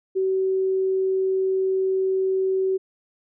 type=tone; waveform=sine; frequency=380 Hz; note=F#4; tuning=46 cents sharp; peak=-19 dBFS; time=0.15-2.78 s; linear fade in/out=20 ms; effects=none